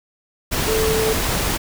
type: tone in noise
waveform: sine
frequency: 440 Hz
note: A4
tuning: in tune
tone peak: -18 dBFS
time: 0.67-1.14 s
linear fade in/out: 20 ms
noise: pink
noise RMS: -21 dBFS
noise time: 0.51-1.58 s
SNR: 0 dB
effects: none